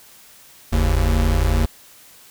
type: tone pair together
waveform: square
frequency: 45.84 / 77.1 Hz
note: F#1 / D#2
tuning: -15 / -15 cents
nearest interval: major sixth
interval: 900 cents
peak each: -18 / -19 dBFS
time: 0.72-1.66 s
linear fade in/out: 10 ms
effects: white hiss -47 dBFS RMS until 2.3 s